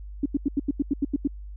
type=tone bursts; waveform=sine; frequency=281 Hz; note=C#4; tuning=24 cents sharp; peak=-19 dBFS; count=10; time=0.23-1.275 s; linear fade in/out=5 ms; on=28 ms; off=85 ms; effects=added 50 Hz sine -36 dBFS peak until 1.56 s